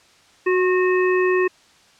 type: harmonic tone with a mistuned harmonic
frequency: 367.9 Hz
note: F#4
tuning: 10 cents flat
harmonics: 1 / 3 / 5 / 7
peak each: -16 / -26 / -25 / -29 dBFS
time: 0.46-1.48 s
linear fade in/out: 10 ms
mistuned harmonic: 3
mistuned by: -37 cents
effects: white hiss -53 dBFS RMS until 1.99 s + low-pass 6000 Hz 12 dB/octave